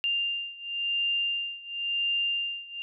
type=beating tone pair; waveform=sine; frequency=2794 / 2794.95 Hz; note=F7 / F7; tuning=0 / +1 cents; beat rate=0.95 Hz; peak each=-29 / -31 dBFS; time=0.04-2.82 s; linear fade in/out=0 ms; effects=none